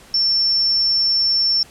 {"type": "tone", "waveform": "sine", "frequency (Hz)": 5410, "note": "E8", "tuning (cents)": 44, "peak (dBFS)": -14, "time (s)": [0.14, 1.63], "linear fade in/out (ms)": 2, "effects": ["pink hiss -45 dBFS RMS until 1.7 s", "low-pass 11000 Hz 12 dB/octave"]}